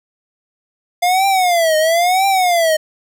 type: tone with vibrato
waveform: square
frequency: 698.5 Hz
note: F5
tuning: in tune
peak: -12 dBFS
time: 1.02-2.77 s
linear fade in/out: 10 ms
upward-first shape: triangle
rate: 1 Hz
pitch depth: 220 cents each way
effects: none